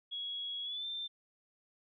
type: tone with pitch glide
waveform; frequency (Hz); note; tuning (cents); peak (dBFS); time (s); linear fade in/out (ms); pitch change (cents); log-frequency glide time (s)
sine; 3333 to 3572; G#7 to A7; +5 to +25; -37; 0.11-1.08; 20; +120; 0.63-0.86
effects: none